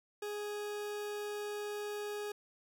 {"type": "tone", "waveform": "40% pulse", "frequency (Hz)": 415.3, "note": "G#4", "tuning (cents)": 0, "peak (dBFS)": -37, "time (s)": [0.22, 2.32], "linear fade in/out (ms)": 5, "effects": []}